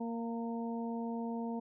harmonic tone with a mistuned harmonic, 231.8 Hz, A#3, 10 cents flat, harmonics 1 / 2 / 3 / 4, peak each -36 / -43 / -46 / -46 dBFS, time 0-1.6 s, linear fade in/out 10 ms, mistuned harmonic 4, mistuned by -19 cents, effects none

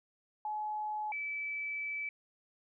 sine tone pair in turn, 850 / 2307 Hz, G#5 / D7, +40 / -31 cents, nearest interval octave + perfect fourth, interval 1729 cents, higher second, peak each -34 / -35 dBFS, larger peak first, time 0.45-1.12 / 1.12-2.09 s, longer second, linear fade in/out 2 ms, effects none

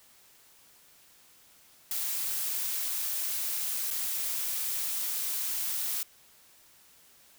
blue noise with dropouts, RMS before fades -32 dBFS, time 1.91-6.03 s, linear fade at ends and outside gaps 2 ms, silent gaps 3.905-3.909 s, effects white hiss -59 dBFS RMS until 7.38 s

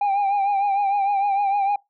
sine tone with vibrato, 800 Hz, G5, 35 cents sharp, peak -15 dBFS, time 0.01-1.76 s, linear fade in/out 5 ms, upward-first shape triangle, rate 6.6 Hz, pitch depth 62 cents each way, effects noise-tail reverb RT60 0.2 s tail -25 dB re dry + tanh soft clip ceiling -17 dBFS

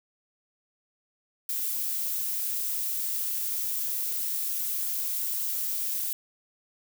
violet noise, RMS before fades -30 dBFS, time 1.49-6.13 s, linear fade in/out 2 ms, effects none

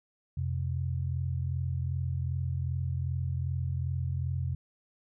sine tone pair together, 87.42 / 130 Hz, F2 / C3, +2 / -11 cents, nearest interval perfect fifth, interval 687 cents, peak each -31 / -32 dBFS, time 0.37-4.55 s, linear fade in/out 5 ms, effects none

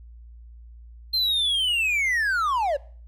triangle linear sweep, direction down, 4186 to 533 Hz, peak -19 dBFS, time 1.13-2.77 s, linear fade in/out 10 ms, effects noise-tail reverb RT60 0.5 s tail -22 dB re dry + added 58 Hz sine -42 dBFS peak until 3.07 s

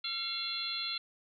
harmonic tone with a mistuned harmonic, 685 Hz, F5, 34 cents flat, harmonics 2 / 3 / 4 / 5 / 6, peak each -45 / -45 / -43 / -39 / -36 dBFS, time 0.04-0.98 s, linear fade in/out 5 ms, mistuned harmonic 3, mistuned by +85 cents, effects none

